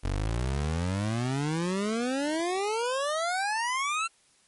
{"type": "exponential sweep", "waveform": "25% pulse", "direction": "up", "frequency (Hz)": [44.66, 1372], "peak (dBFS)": -23, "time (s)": [0.03, 4.08], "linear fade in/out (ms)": 20, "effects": ["white hiss -63 dBFS RMS until 4.47 s", "MP3 48 kbps"]}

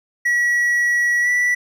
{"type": "tone with pitch glide", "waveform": "triangle", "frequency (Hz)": [1928, 1960.6], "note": ["B6", "B6"], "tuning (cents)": [-42, -13], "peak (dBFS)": -13, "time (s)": [0.25, 1.55], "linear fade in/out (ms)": 10, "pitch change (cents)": 29, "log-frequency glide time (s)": [1.22, 1.28], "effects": []}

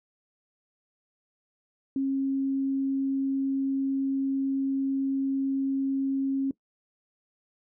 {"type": "tone", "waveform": "sine", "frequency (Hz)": 270.9, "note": "C#4", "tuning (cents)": -40, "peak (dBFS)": -24, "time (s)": [1.96, 6.51], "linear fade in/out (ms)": 2, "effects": ["noise-tail reverb RT60 0.1 s tail -20 dB re dry"]}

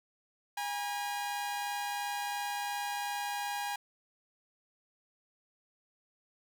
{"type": "tone pair together", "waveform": "sawtooth", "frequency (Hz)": [817.2, 960], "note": ["G#5", "B5"], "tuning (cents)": [-28, -49], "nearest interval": "minor third", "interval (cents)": 279, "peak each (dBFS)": [-31, -37], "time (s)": [0.57, 3.76], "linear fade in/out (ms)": 5, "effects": []}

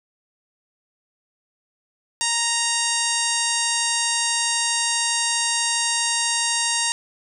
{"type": "harmonic tone with a mistuned harmonic", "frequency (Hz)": 932.3, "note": "A#5", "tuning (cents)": 0, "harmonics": [1, 2, 3, 4, 5, 6, 7, 8, 9, 10], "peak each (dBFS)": [-29, -29, -29, -29, -29, -29, -29, -29, -29, -29], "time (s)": [2.21, 6.92], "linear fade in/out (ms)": 0, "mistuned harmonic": 10, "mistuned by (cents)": -26, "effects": []}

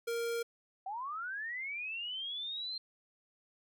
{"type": "tone", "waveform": "square", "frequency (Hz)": 466.2, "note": "A#4", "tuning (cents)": 0, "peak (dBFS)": -34, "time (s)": [0.07, 0.43], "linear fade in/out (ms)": 10}
{"type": "linear sweep", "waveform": "sine", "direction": "up", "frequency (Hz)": [739, 4186], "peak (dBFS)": -37, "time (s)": [0.86, 2.78], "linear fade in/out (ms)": 5}
{"effects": []}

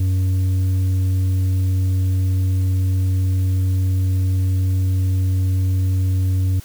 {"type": "tone with tanh clipping", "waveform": "sine", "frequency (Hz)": 93.5, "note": "F#2", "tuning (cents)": 19, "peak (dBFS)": -16, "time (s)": [0, 6.6], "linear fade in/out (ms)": 5, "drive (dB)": 5, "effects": ["white hiss -44 dBFS RMS until 6.64 s"]}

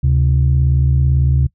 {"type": "tone pair together", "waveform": "sine", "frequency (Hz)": [73.42, 131.39], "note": ["D2", "C3"], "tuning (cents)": [0, 8], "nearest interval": "minor seventh", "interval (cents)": 1008, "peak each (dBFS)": -12, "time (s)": [0.03, 1.47], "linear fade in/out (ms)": 10, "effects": ["noise-tail reverb RT60 0.1 s tail -21 dB re dry", "tanh soft clip ceiling -5 dBFS"]}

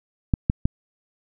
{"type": "clicks", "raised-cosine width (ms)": 5, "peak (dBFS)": -6, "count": 3, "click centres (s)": [0.338, 0.499, 0.655], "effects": []}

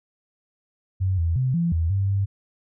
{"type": "tone with pitch steps", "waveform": "sine", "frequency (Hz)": [94.2, 83.4, 129.2, 169.8, 82.3, 97.9, 98.7], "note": ["F#2", "E2", "C3", "F3", "E2", "G2", "G2"], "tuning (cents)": [32, 21, -21, -48, -2, -2, 12], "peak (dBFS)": -19, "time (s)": [1, 2.26], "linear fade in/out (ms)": 20, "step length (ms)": 180, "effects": []}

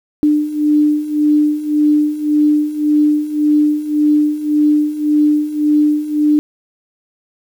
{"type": "beating tone pair", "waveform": "sine", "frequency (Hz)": [297.9, 299.7], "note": ["D4", "D4"], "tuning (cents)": [25, 35], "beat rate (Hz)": 1.8, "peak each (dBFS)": [-16, -12], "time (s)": [0.23, 6.39], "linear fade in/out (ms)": 0, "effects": ["7-bit"]}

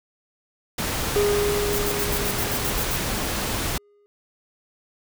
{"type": "noise", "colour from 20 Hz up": "pink", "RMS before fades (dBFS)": -26, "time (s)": [0.78, 3.78], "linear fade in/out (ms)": 5}
{"type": "tone with exponential decay", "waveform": "triangle", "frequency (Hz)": 410.4, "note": "G#4", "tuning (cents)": -21, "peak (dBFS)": -15, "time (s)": [1.16, 4.06], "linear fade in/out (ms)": 0, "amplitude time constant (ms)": 630}
{"type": "noise bursts", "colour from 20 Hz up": "violet", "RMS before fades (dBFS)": -28, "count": 10, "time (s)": [1.73, 2.964], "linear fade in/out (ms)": 0, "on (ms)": 55, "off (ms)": 76}
{"effects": []}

